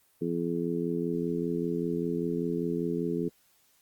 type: harmonic tone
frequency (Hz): 85.1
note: F2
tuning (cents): -44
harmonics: 2 / 3 / 4 / 5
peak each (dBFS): -33 / -33 / -33 / -33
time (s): 0.21-3.29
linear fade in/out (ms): 10
effects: white hiss -66 dBFS RMS until 3.81 s + Opus 24 kbps